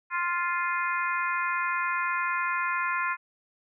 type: harmonic tone with a mistuned harmonic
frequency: 349.2 Hz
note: F4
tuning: in tune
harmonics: 3 / 4 / 5 / 6 / 7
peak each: -29 / -31 / -33 / -35 / -36 dBFS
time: 0.1-3.17 s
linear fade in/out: 50 ms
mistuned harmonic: 7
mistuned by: +17 cents
effects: none